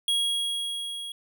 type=tone with level ramp; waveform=square; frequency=3300 Hz; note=G#7; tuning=12 cents flat; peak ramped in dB=-22 to -35 dBFS; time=0.08-1.12 s; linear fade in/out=2 ms; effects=none